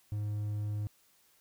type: tone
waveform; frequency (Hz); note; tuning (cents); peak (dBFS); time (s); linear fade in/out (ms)
triangle; 104.6; G#2; +13; -30; 0.12-0.87; 0
effects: white hiss -67 dBFS RMS until 1.4 s